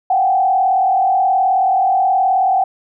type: tone with frequency modulation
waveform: sine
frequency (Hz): 758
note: F#5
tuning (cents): +42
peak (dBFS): -11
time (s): 0.1-2.64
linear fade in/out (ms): 5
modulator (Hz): 38.8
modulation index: 0.96
effects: none